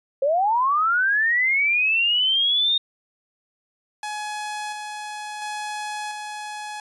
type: linear sweep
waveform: sine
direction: up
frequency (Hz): 523.3 to 3699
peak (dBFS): -17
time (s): 0.22-2.78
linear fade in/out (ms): 5
type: tone with tremolo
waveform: sawtooth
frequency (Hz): 843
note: G#5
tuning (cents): +26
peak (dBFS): -24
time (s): 4.03-6.8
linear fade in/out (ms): 2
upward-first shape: square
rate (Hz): 0.72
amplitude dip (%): 30
effects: resampled to 24000 Hz